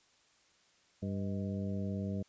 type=harmonic tone with a mistuned harmonic; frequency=98 Hz; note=G2; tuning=in tune; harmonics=1 / 2 / 3 / 4 / 5 / 6; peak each=-38 / -36 / -47 / -48 / -47 / -48 dBFS; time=1.02-2.23 s; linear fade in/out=10 ms; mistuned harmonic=6; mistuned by=+100 cents; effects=white hiss -68 dBFS RMS until 2.28 s + resampled to 16000 Hz

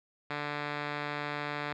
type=tone with low-pass filter; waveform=5% pulse; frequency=146.83 Hz; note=D3; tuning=in tune; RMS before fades=-36 dBFS; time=0.3-1.73 s; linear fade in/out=5 ms; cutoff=2900 Hz; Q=3.2; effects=none

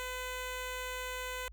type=tone; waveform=10% pulse; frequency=505 Hz; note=B4; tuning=39 cents sharp; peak=-29 dBFS; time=0-1.48 s; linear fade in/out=0 ms; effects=added 53 Hz sine -48 dBFS peak until 1.52 s

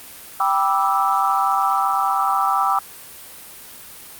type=chord; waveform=sine; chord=E minor seventh; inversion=first; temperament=equal with one note detuned; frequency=784 / 978.1 / 1174.7 / 1318.5 Hz; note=G5 / B5 / D6 / E6; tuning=0 / -17 / 0 / 0 cents; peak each=-20 / -23 / -20 / -21 dBFS; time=0.4-2.79 s; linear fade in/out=2 ms; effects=white hiss -39 dBFS RMS until 4.19 s + Opus 32 kbps

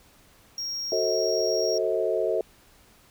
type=tone; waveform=triangle; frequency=5588 Hz; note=F8; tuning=in tune; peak=-28 dBFS; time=0.58-1.78 s; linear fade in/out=2 ms
type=chord; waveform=sine; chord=F# diminished seventh; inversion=none; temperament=just; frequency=370 / 444 / 532.8 / 639.4 Hz; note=F#4 / A4 / C5 / Eb5; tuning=0 / +16 / +31 / +47 cents; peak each=-29 / -27 / -30 / -27 dBFS; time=0.92-2.41 s; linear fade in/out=2 ms
effects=pink hiss -57 dBFS RMS until 3.1 s

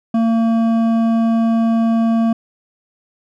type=tone with hard clipping; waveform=sine; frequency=227.6 Hz; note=A#3; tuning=41 cents flat; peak=-14 dBFS; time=0.14-2.33 s; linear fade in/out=5 ms; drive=9 dB; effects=none

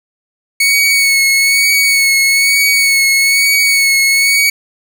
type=tone with vibrato; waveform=sawtooth; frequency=2217 Hz; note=C#7; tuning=in tune; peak=-5 dBFS; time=0.6-4.5 s; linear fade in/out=5 ms; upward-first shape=sine; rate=1.1 Hz; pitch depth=28 cents each way; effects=7-bit

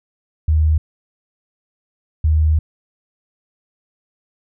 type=tone pair in turn; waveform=sine; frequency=77.78 / 77.78 Hz; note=D#2 / D#2; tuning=0 / 0 cents; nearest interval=unison; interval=0 cents; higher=neither; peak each=-11 dBFS; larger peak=neither; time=0.48-0.78 / 2.24-2.59 s; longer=second; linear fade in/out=5 ms; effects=none

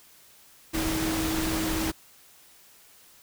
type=tone in noise; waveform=sine; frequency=320 Hz; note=D#4; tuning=49 cents sharp; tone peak=-28 dBFS; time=0.73-1.92 s; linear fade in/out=20 ms; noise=pink; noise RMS=-30 dBFS; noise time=0.73-1.92 s; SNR=-1 dB; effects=white hiss -55 dBFS RMS until 3.22 s

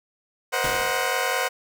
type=chord; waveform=15% pulse; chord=C half-diminished seventh; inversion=third; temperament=equal with one note detuned; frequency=478.4 / 523.3 / 622.3 / 740 Hz; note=Bb4 / C5 / Eb5 / Gb5; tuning=+45 / 0 / 0 / 0 cents; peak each=-23 / -20 / -26 / -20 dBFS; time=0.52-1.49 s; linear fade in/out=20 ms
type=noise with exponential decay; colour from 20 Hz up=pink; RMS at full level=-29 dBFS; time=0.64-1.29 s; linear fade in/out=1 ms; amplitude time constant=140 ms
effects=none

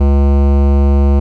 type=tone with hard clipping; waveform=sine; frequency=70 Hz; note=C#2; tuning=18 cents sharp; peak=-9 dBFS; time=0-1.2 s; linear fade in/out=10 ms; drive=18 dB; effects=none

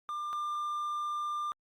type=tone pair in turn; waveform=triangle; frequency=1195 / 1195 Hz; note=D6 / D6; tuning=+30 / +30 cents; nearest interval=unison; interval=0 cents; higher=neither; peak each=-32 / -30 dBFS; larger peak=second; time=0.09-0.33 / 0.33-1.52 s; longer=second; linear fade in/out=0 ms; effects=Opus 48 kbps

